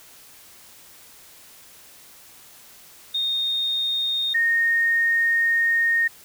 sine tone pair in turn, 3687 / 1848.2 Hz, A#7 / A#6, -20 / -15 cents, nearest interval octave, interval 1195 cents, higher first, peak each -21 / -17 dBFS, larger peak second, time 3.14-4.34 / 4.34-6.08 s, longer second, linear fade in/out 10 ms, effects white hiss -48 dBFS RMS until 6.24 s

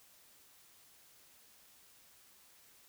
silence, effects white hiss -63 dBFS RMS until 2.88 s

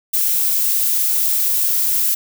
violet noise, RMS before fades -17 dBFS, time 0.13-2.15 s, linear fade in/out 10 ms, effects none

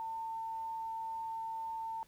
sine tone, 899 Hz, A5, 37 cents sharp, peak -37 dBFS, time 0-2.03 s, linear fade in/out 0 ms, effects pink hiss -66 dBFS RMS until 2.07 s

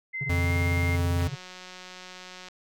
sine tone with pitch glide, 2069 to 2115 Hz, C7 to C7, -20 to +18 cents, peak -30 dBFS, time 0.13-0.97 s, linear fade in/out 20 ms, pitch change +38 cents, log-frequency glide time 0.33-0.52 s
triangle tone with tremolo, 138.59 Hz, C#3, in tune, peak -26 dBFS, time 0.21-1.36 s, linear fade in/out 2 ms, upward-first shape sine, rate 18 Hz, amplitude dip 100%
square tone, 87.31 Hz, F2, in tune, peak -24 dBFS, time 0.29-1.28 s, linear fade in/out 10 ms
click train, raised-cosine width 0.2 ms, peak -26 dBFS, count 238, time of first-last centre 1.19-2.485 s, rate 183 Hz
effects none

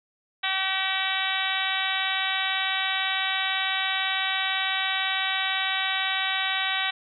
harmonic tone, 382 Hz, G4, 45 cents flat, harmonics 2 / 3 / 4 / 5 / 6 / 7 / 8 / 9 / 10, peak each -33 / -35 / -32 / -31 / -32 / -35 / -33 / -34 / -31 dBFS, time 0.43-6.91 s, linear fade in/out 10 ms, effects none

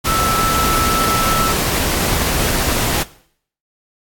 sine tone in noise, 1318.5 Hz, E6, in tune, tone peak -17 dBFS, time 0.06-1.53 s, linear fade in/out 20 ms, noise pink, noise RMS -18 dBFS, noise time 0.04-3.04 s, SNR -2 dB, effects noise-tail reverb RT60 0.6 s tail -18 dB re dry + AAC 64 kbps

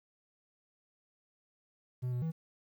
triangle tone with pitch steps, 125.4 / 123.3 / 162.1 Hz, B2 / B2 / E3, +27 / -2 / -29 cents, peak -30 dBFS, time 2.02-2.32 s, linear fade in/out 20 ms, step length 100 ms, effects 11-bit

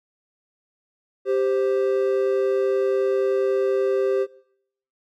triangle tone pair together, 392.9 / 523.3 Hz, G4 / C5, +4 / 0 cents, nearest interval perfect fourth, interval 496 cents, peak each -18 / -22 dBFS, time 1.25-4.27 s, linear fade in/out 50 ms, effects noise-tail reverb RT60 0.7 s tail -21 dB re dry

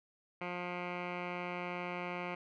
10% pulse tone with low-pass filter, 177.5 Hz, F3, 28 cents sharp, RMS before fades -40 dBFS, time 0.41-2.35 s, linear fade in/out 5 ms, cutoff 2100 Hz, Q 4.5, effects none

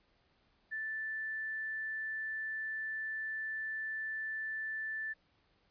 sine tone, 1760 Hz, A6, in tune, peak -36 dBFS, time 0.71-5.14 s, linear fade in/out 20 ms, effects pink hiss -72 dBFS RMS until 5.7 s + resampled to 11025 Hz

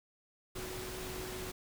sine tone in noise, 370 Hz, F#4, in tune, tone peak -44 dBFS, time 0.55-1.52 s, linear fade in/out 10 ms, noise pink, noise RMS -43 dBFS, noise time 0.55-1.52 s, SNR -4 dB, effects none

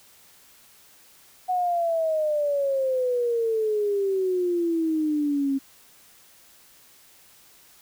sine exponential sweep, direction down, 740 to 269.2 Hz, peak -21 dBFS, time 1.48-5.59 s, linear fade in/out 20 ms, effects white hiss -54 dBFS RMS until 7.81 s

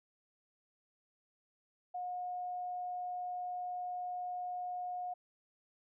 sine tone, 721 Hz, F#5, 45 cents flat, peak -37 dBFS, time 1.94-5.14 s, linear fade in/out 10 ms, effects none

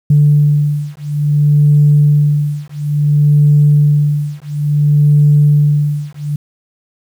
sine beating tone pair, 146.83 / 147.41 Hz, D3 / D3, 0 / +7 cents, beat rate 0.58 Hz, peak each -10 dBFS, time 0.1-6.36 s, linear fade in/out 5 ms, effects tanh soft clip ceiling 0 dBFS + 7-bit

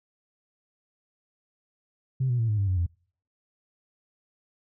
sine tone with pitch steps, 130.81 / 122.05 / 113.88 / 106.25 / 99.14 / 92.5 / 86.3 Hz, C3 / B2 / A#2 / G#2 / G2 / F#2 / F2, 0 / -20 / -40 / +40 / +20 / 0 / -20 cents, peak -21 dBFS, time 2.2-2.865 s, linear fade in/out 10 ms, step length 95 ms, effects noise-tail reverb RT60 0.5 s tail -26 dB re dry + tanh soft clip ceiling -18 dBFS

